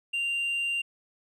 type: tone with tanh clipping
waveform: triangle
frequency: 2780 Hz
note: F7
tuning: 9 cents flat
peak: -27 dBFS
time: 0.13-0.82 s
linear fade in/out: 10 ms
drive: 7 dB
effects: none